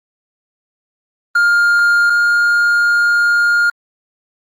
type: tone pair in turn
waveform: triangle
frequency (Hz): 1408 / 1414.6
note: F6 / F6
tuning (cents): +14 / +22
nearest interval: unison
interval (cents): 8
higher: second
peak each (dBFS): -7 / -8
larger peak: first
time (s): 1.35-2.1 / 2.1-3.7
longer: second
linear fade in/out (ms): 5
effects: Opus 24 kbps